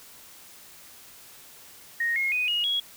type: tone with pitch steps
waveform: sine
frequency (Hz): 1864.7 / 2154 / 2489 / 2876 / 3323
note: A#6 / C7 / D#7 / F#7 / G#7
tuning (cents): 0 / +50 / 0 / -50 / 0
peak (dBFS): -23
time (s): 2-2.8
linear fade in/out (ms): 5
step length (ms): 160
effects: white hiss -49 dBFS RMS until 2.96 s